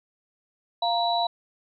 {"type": "tone cluster", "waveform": "sine", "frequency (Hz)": [696, 934, 3932], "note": ["F5", "A#5", "B7"], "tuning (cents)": [-6, 3, -8], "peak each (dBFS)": [-24, -27, -28], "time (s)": [0.82, 1.27], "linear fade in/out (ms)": 5, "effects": []}